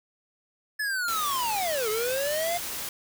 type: linear two-way sweep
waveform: square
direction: down then up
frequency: 1737 to 418.8 to 708 Hz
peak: -27 dBFS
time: 0.79-2.58 s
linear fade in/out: 10 ms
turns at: 1.89 s
type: noise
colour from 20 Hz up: white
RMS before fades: -34 dBFS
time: 1.08-2.89 s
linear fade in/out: 2 ms
effects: none